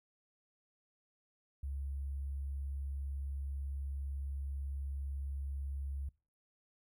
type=tone with sample-and-hold; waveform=sine; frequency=69 Hz; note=C#2; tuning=7 cents flat; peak=-37 dBFS; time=1.63-6.09 s; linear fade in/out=5 ms; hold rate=11025 Hz; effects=noise-tail reverb RT60 0.4 s tail -24 dB re dry